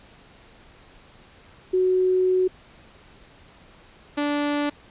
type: tone pair in turn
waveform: sine / sawtooth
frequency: 370 / 291.5 Hz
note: F#4 / D4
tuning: 0 / -13 cents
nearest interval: major third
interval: 413 cents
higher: first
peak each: -17 / -18 dBFS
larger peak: first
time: 1.73-2.48 / 4.17-4.7 s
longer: first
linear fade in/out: 10 ms
effects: pink hiss -51 dBFS RMS until 4.9 s + resampled to 8000 Hz